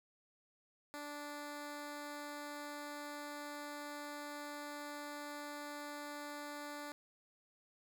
10% pulse tone, 292.6 Hz, D4, 6 cents flat, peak -36 dBFS, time 0.94-6.92 s, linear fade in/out 0 ms, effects none

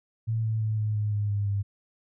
sine tone with pitch steps, 112.3 / 110.5 / 108.73 / 106.98 / 105.26 / 103.58 / 101.91 / 100.28 Hz, A2 / A2 / A2 / A2 / G#2 / G#2 / G#2 / G2, +36 / +8 / -20 / -48 / +24 / -4 / -32 / +40 cents, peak -24 dBFS, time 0.27-1.63 s, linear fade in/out 20 ms, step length 170 ms, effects none

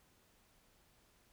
silence, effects pink hiss -70 dBFS RMS until 1.32 s

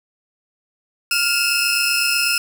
sawtooth tone cluster, 1406 / 2576 / 2713 / 5180 Hz, F6 / E7 / E7 / E8, +11 / -41 / +49 / -31 cents, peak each -19 dBFS, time 1.11-2.38 s, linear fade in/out 2 ms, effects none

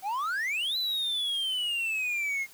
triangle exponential two-way sweep, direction up then down, 740 to 4055 to 2127 Hz, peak -26 dBFS, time 0.02-2.47 s, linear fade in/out 50 ms, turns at 0.77 s, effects white hiss -53 dBFS RMS until 2.53 s

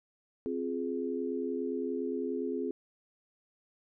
sine chord, F minor, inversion second, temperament just, 261.9 / 349.2 / 419.1 Hz, C4 / F4 / Ab4, +2 / 0 / +16 cents, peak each -35 / -37 / -35 dBFS, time 0.46-2.71 s, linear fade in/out 0 ms, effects none

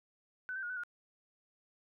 sine tone with pitch steps, 1505 / 1556 / 1438 / 1504 / 1430 Hz, F#6 / G6 / F#6 / F#6 / F6, +29 / -13 / -50 / +28 / +41 cents, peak -37 dBFS, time 0.49-0.835 s, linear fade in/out 0 ms, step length 69 ms, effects none

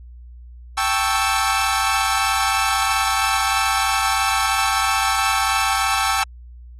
sawtooth chord, A dominant seventh, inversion third, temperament equal, 784 / 880 / 1108.7 / 1318.5 Hz, G5 / A5 / C#6 / E6, 0 / 0 / 0 / 0 cents, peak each -19 / -22 / -21 / -18 dBFS, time 0.77-6.24 s, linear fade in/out 10 ms, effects added 60 Hz sine -37 dBFS peak until 6.79 s + AAC 32 kbps

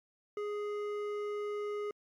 sine tone with hard clipping, 415.3 Hz, G#4, in tune, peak -36 dBFS, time 0.37-1.91 s, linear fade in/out 2 ms, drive 10 dB, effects MP3 96 kbps

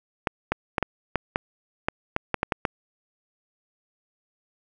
clicks, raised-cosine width 0.5 ms, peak -7 dBFS, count 12, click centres 0.272 / 0.52 / 0.782 / 0.827 / 1.157 / 1.359 / 1.885 / 2.164 / 2.343 / 2.431 / 2.522 / 2.652 s, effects none

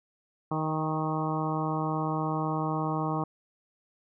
harmonic tone with a mistuned harmonic, 156.3 Hz, D#3, 8 cents sharp, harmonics 1 / 2 / 3 / 4 / 5 / 6 / 7 / 8, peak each -31 / -33 / -38 / -39 / -35 / -38 / -35 / -41 dBFS, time 0.51-3.24 s, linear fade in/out 5 ms, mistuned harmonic 5, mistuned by +17 cents, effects none

